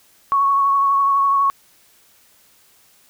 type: tone with vibrato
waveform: sine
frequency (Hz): 1108.7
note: C#6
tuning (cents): 0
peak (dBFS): -13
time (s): 0.32-1.5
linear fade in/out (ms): 0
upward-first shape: triangle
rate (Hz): 12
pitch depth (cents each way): 23
effects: white hiss -54 dBFS RMS until 3.09 s